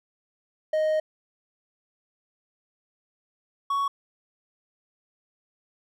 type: tone pair in turn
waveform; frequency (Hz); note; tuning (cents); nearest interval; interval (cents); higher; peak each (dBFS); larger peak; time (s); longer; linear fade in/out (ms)
triangle; 622.3 / 1115.9; D#5 / C#6; 0 / +11; minor seventh; 1011; second; -19 / -21; first; 0.73-1 / 3.7-3.88; first; 5
effects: none